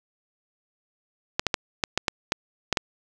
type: clicks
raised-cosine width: 0.2 ms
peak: -4 dBFS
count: 9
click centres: 1.395 / 1.467 / 1.542 / 1.838 / 1.976 / 2.082 / 2.321 / 2.727 / 2.772 s
effects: none